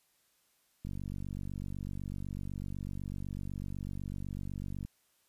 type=click train; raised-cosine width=5 ms; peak=-28 dBFS; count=193; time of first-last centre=0.85-4.85 s; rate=48 Hz; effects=white hiss -72 dBFS RMS until 5.28 s + resampled to 32000 Hz